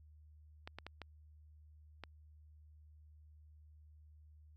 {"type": "clicks", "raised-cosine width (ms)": 0.3, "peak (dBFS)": -30, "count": 5, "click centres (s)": [0.675, 0.786, 0.866, 1.017, 2.037], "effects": ["added 76 Hz sine -58 dBFS peak until 4.56 s"]}